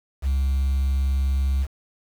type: tone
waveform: sine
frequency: 67.6 Hz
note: C#2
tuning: 43 cents flat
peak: -16 dBFS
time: 0.22-1.67 s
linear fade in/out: 50 ms
effects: tanh soft clip ceiling -18 dBFS + 7-bit